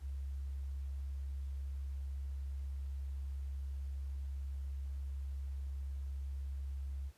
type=tone; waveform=sine; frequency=68.4 Hz; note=C#2; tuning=23 cents flat; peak=-38 dBFS; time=0-7.12 s; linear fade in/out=50 ms; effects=pink hiss -68 dBFS RMS until 7.17 s + resampled to 32000 Hz